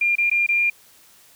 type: tone with dropouts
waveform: sine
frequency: 2399 Hz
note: D7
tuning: 36 cents sharp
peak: -16 dBFS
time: 0.01-0.7 s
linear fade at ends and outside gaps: 5 ms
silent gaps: 0.155-0.182 / 0.299-0.313 / 0.465-0.488 s
effects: white hiss -52 dBFS RMS until 1.35 s